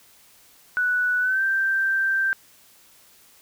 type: tone with pitch glide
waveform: sine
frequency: 1480 to 1568 Hz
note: F#6 to G6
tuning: 0 to 0 cents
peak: -19 dBFS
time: 0.77-2.33 s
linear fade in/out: 0 ms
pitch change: +100 cents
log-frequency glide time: 1.2-1.42 s
effects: white hiss -54 dBFS RMS until 3.41 s